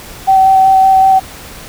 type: tone with vibrato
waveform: sine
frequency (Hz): 766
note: G5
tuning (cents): -40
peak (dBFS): -4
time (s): 0.27-1.2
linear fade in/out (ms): 20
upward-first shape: square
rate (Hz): 5.3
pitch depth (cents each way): 9
effects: pink hiss -31 dBFS RMS until 1.68 s